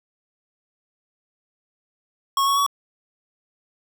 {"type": "tone with pitch steps", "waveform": "square", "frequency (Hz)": [1097, 1111.7, 1126.5], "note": ["C#6", "C#6", "C#6"], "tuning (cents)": [-18, 5, 28], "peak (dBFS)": -18, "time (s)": [2.37, 2.664], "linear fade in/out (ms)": 2, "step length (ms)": 98, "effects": []}